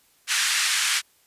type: band-pass noise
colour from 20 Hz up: pink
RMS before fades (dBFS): -23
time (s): 0.27-1.02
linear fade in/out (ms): 50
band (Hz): 1500 to 9700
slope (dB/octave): 24
effects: white hiss -61 dBFS RMS until 1.26 s + resampled to 32000 Hz